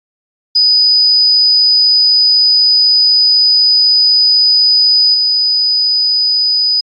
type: tone with level steps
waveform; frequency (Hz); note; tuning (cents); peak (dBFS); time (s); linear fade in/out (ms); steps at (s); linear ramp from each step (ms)
sine; 4978; D#8; 0; -6 / -9; 0.55-6.81; 10; 5.14; 5
effects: AAC 64 kbps